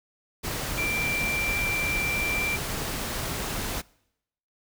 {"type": "tone in noise", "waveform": "sine", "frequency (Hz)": 2355, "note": "D7", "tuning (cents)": 4, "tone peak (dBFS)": -26, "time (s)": [0.77, 2.57], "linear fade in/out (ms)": 20, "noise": "pink", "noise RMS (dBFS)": -31, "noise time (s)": [0.43, 3.82], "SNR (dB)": 2, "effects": ["noise-tail reverb RT60 0.8 s tail -24 dB re dry"]}